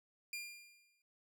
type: tone with exponential decay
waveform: sawtooth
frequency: 2400 Hz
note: D7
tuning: 37 cents sharp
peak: -36 dBFS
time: 0.33-1.02 s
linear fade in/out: 2 ms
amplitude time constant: 150 ms
effects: none